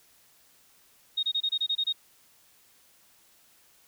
sine tone bursts, 3729 Hz, A#7, in tune, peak -24 dBFS, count 9, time 1.17-1.927 s, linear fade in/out 10 ms, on 61 ms, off 26 ms, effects white hiss -61 dBFS RMS until 3.87 s

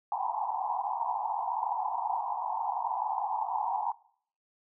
pink band-pass noise, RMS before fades -32 dBFS, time 0.12-3.92 s, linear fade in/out 2 ms, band 750 to 1000 Hz, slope 96 dB/octave, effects noise-tail reverb RT60 0.6 s tail -22 dB re dry

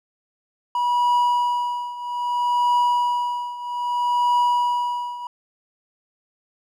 triangle tone with tremolo, 971 Hz, B5, 30 cents flat, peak -13 dBFS, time 0.75-5.27 s, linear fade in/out 2 ms, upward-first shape triangle, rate 0.62 Hz, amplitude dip 85%, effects none

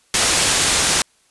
white low-pass noise, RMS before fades -17 dBFS, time 0.14-1.02 s, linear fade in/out 2 ms, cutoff 9600 Hz, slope 24 dB/octave, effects white hiss -58 dBFS RMS until 1.3 s + resampled to 24000 Hz

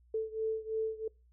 sine beating tone pair, 440 / 443 Hz, A4 / A4, 0 / +12 cents, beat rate 3 Hz, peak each -34 / -36 dBFS, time 0.14-1.08 s, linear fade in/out 5 ms, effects noise-tail reverb RT60 0.3 s tail -26 dB re dry + added 60 Hz sine -61 dBFS peak until 1.32 s

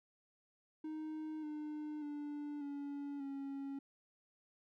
triangle tone with pitch steps, 311.1 / 301.9 / 293 / 284.3 / 275.9 Hz, D#4 / D4 / D4 / C#4 / C#4, 0 / +48 / -4 / +44 / -8 cents, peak -39 dBFS, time 0.84-3.79 s, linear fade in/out 5 ms, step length 590 ms, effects none

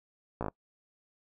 slowing click train, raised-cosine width 1 ms, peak -19 dBFS, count 5, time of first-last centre 0.41-0.483 s, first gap 16 ms, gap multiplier 1.09, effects noise-tail reverb RT60 0.1 s tail -24 dB re dry

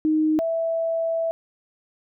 sine tone pair in turn, 310.8 / 658.6 Hz, D#4 / E5, -2 / -2 cents, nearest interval octave + minor second, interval 1300 cents, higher second, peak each -17 / -21 dBFS, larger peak first, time 0.05-0.39 / 0.39-1.31 s, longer second, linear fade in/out 0 ms, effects none

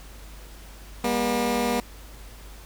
15% pulse tone pair together, 201.3 / 240 Hz, G3 / B3, +46 / -49 cents, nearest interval minor third, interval 305 cents, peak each -22 / -17 dBFS, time 1.04-1.8 s, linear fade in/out 2 ms, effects added 50 Hz sine -42 dBFS peak until 2.65 s + pink hiss -48 dBFS RMS until 2.65 s

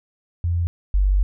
sine tone pair in turn, 86 / 48.27 Hz, F2 / G1, -26 / -26 cents, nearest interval minor seventh, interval 1000 cents, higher first, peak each -18 / -14 dBFS, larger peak second, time 0.44-0.67 / 0.94-1.23 s, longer second, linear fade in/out 0 ms, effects none

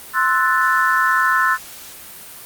sine chord, F# half-diminished seventh, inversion second, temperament equal, 1046.5 / 1318.5 / 1480 / 1760 Hz, C6 / E6 / F#6 / A6, 0 / 0 / 0 / 0 cents, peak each -19 dBFS, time 0.13-1.58 s, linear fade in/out 50 ms, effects white hiss -37 dBFS RMS until 2.45 s + Opus 32 kbps

